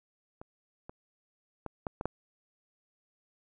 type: clicks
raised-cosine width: 1 ms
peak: -30 / -29 / -23 / -19 / -21 / -16 dBFS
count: 6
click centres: 0.415 / 0.895 / 1.663 / 1.868 / 2.011 / 2.056 s
effects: none